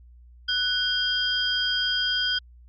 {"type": "tone cluster", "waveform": "sine", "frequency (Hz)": [1489, 3202, 4897], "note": ["F#6", "G7", "D#8"], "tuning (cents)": [11, 36, -28], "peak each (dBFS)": [-27, -25, -29], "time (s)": [0.48, 2.39], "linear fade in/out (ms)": 10, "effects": ["added 60 Hz sine -47 dBFS peak until 2.68 s", "Opus 48 kbps"]}